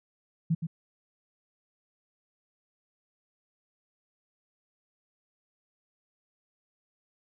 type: tone with echo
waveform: sine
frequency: 163.2 Hz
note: E3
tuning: 17 cents flat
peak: -22 dBFS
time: 0.5-0.55 s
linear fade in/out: 10 ms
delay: 120 ms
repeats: 1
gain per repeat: -7 dB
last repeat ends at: 0.67 s
effects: none